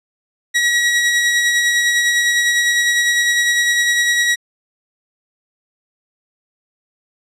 sawtooth tone with tremolo, 1914 Hz, A#6, 45 cents sharp, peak -8 dBFS, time 0.54-4.36 s, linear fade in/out 20 ms, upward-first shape sine, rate 9.9 Hz, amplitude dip 30%, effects low-pass 9000 Hz 12 dB/octave

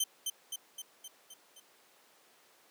15% pulse tone with echo, 3099 Hz, G7, 21 cents flat, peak -21 dBFS, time 0-0.04 s, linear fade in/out 5 ms, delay 260 ms, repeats 6, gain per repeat -4 dB, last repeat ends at 1.6 s, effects pink hiss -63 dBFS RMS until 2.7 s + high-pass 400 Hz 12 dB/octave

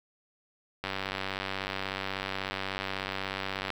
click train, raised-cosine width 0.3 ms, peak -16 dBFS, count 277, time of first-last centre 0.84-3.703 s, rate 96.4 Hz, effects 8-bit

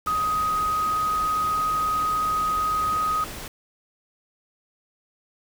sine tone in noise, 1254 Hz, D#6, 13 cents sharp, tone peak -21 dBFS, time 0.07-3.24 s, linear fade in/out 2 ms, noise pink, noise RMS -36 dBFS, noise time 0.06-3.48 s, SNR +12 dB, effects none

